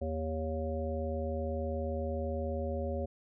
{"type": "harmonic tone with a mistuned harmonic", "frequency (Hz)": 79.3, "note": "D#2", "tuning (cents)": 33, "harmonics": [1, 3, 5, 7, 9], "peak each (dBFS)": [-35, -40, -41, -37, -45], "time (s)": [0.01, 3.06], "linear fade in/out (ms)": 10, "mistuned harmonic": 9, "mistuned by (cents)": -20, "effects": []}